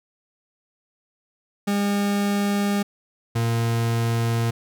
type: tone pair in turn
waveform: 40% pulse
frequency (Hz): 202.4 / 115.77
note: G#3 / A#2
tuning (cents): -44 / -11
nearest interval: minor seventh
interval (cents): 967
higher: first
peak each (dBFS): -19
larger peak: neither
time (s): 1.67-2.83 / 3.35-4.51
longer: neither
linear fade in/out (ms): 10
effects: none